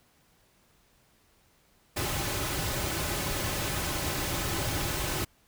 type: noise with comb filter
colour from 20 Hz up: pink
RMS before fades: -31 dBFS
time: 1.96-5.25 s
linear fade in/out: 10 ms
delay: 4.3 ms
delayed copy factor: -0.5
effects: pink hiss -65 dBFS RMS until 5.47 s